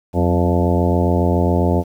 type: harmonic tone with a mistuned harmonic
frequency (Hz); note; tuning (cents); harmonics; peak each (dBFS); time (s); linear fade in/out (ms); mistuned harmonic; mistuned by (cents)
87.31; F2; 0; 1 / 2 / 3 / 4 / 5 / 6 / 7 / 8 / 10; -17 / -20 / -22 / -23 / -24 / -25 / -25 / -26 / -27; 0.13-1.84; 50; 2; +68
effects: 8-bit